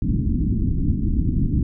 pink low-pass noise, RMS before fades -20 dBFS, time 0.02-1.63 s, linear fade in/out 2 ms, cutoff 300 Hz, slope 48 dB/octave, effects none

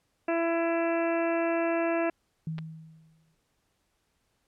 harmonic tone, 334.2 Hz, E4, 24 cents sharp, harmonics 1 / 2 / 3 / 4 / 5 / 6 / 7 / 8, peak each -28 / -28 / -38 / -39 / -38 / -44 / -42 / -40 dBFS, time 0.28-2.1 s, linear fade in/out 5 ms
sine tone with exponential decay, 159.8 Hz, D#3, 47 cents sharp, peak -29 dBFS, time 2.47-3.35 s, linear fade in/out 2 ms, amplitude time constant 190 ms
clicks, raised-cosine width 0.3 ms, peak -27 dBFS, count 2, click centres 2.583 / 2.588 s
effects pink hiss -74 dBFS RMS until 4.47 s + low-pass 12000 Hz 12 dB/octave

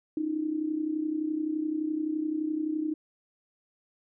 sine tone with amplitude modulation, 310 Hz, D#4, 6 cents flat, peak -24 dBFS, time 0.17-2.94 s, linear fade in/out 2 ms, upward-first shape sine, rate 31.7 Hz, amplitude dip 70%, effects none

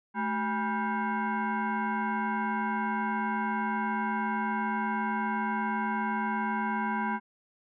sine tone with frequency modulation, 378.7 Hz, F#4, 40 cents sharp, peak -27 dBFS, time 0.14-7.2 s, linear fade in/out 50 ms, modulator 596 Hz, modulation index 2.1, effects none

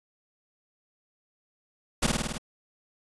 pink noise with echo, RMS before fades -23 dBFS, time 2.02-2.07 s, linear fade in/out 10 ms, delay 52 ms, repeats 6, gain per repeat -2 dB, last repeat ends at 2.382 s, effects resampled to 24000 Hz

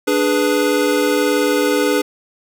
square chord, G# diminished, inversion second, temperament equal, 293.7 / 415.3 / 493.9 Hz, D4 / G#4 / B4, 0 / 0 / 0 cents, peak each -19 dBFS, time 0.07-2.02 s, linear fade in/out 10 ms, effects none

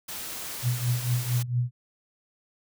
white noise, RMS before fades -36 dBFS, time 0.08-1.43 s, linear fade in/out 10 ms
sine tone with tremolo, 122.4 Hz, B2, 15 cents flat, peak -20 dBFS, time 0.62-1.71 s, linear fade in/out 50 ms, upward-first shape triangle, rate 4.4 Hz, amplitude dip 85%
effects none

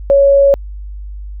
sine tone, 557 Hz, C#5, 8 cents sharp, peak -5 dBFS, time 0.1-0.54 s, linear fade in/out 0 ms, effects added 50 Hz sine -24 dBFS peak until 1.4 s

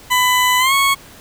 20% pulse tone with pitch glide, 1000 to 1103.2 Hz, B5 to C#6, +21 to -9 cents, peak -7 dBFS, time 0.1-0.95 s, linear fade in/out 20 ms, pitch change +170 cents, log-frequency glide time 0.59-0.73 s, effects pink hiss -41 dBFS RMS until 1.2 s

